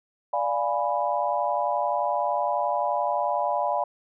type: chord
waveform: sine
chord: D diminished seventh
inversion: none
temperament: equal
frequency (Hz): 587.3 / 698.5 / 830.6 / 987.8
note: D5 / F5 / Ab5 / Cb6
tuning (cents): 0 / 0 / 0 / 0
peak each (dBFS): -28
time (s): 0.33-3.84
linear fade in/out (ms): 5
effects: none